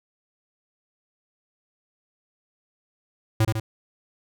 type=tone with echo; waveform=square; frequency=110 Hz; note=A2; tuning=in tune; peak=-17 dBFS; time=3.4-3.45 s; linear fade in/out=5 ms; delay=75 ms; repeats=2; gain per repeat=-4 dB; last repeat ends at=3.6 s; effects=none